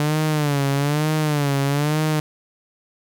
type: tone with vibrato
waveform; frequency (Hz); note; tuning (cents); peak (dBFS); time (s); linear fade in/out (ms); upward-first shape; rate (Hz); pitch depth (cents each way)
sawtooth; 146.83; D3; 0; -14; 0-2.2; 2; sine; 1.1; 100
effects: none